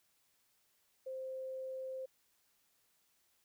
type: tone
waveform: sine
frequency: 523.3 Hz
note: C5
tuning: in tune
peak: -40 dBFS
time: 1.06-2.06 s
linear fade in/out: 10 ms
effects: white hiss -75 dBFS RMS until 3.44 s